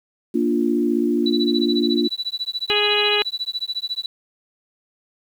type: chord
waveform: sine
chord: Bb major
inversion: none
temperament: equal with one note detuned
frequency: 235 / 293.7 / 349.2 Hz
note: Bb3 / D4 / F4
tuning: +14 / 0 / 0 cents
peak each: -21 dBFS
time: 0.34-2.08 s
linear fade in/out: 10 ms
type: tone with tremolo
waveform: sine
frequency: 3951 Hz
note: B7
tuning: in tune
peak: -20 dBFS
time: 1.26-4.06 s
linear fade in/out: 2 ms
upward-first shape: sine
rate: 14 Hz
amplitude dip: 100%
type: harmonic tone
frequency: 415.6 Hz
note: G#4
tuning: 1 cent sharp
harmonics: 1 / 2 / 3 / 4 / 5 / 6 / 7 / 8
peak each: -22 / -28 / -30 / -29 / -30 / -23 / -21 / -28 dBFS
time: 2.7-3.22 s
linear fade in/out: 0 ms
effects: 8-bit